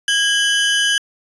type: tone pair together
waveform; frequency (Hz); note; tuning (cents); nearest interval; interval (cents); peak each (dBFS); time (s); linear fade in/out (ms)
40% pulse; 1640 / 3018; G#6 / F#7; -22 / +34; major seventh; 1056; -16; 0.08-0.98; 2
effects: resampled to 24000 Hz